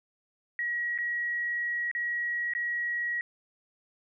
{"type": "tone with dropouts", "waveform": "sine", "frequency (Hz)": 1909, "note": "A#6", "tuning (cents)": 41, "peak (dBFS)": -28, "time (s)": [0.59, 3.21], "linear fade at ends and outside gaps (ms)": 1, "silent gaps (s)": [[0.978, 0.986], [1.914, 1.95], [2.536, 2.55]], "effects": []}